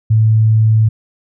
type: tone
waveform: sine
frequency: 110 Hz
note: A2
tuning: in tune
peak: -7 dBFS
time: 0.1-0.89 s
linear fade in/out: 10 ms
effects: none